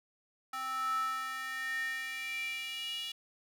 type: tone with high-pass filter sweep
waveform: square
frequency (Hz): 261.6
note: C4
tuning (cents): 0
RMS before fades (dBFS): -37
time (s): 0.53-3.12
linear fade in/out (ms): 5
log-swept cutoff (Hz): 1100 to 3100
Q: 8.3
effects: none